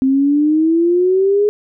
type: exponential sweep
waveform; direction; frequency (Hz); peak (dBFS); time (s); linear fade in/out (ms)
sine; up; 261.6 to 420; -10; 0.02-1.49; 0
effects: none